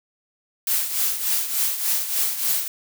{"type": "noise with tremolo", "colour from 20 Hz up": "blue", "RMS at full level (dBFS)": -20, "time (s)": [0.67, 2.68], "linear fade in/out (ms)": 2, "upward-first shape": "triangle", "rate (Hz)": 3.4, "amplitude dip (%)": 70, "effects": []}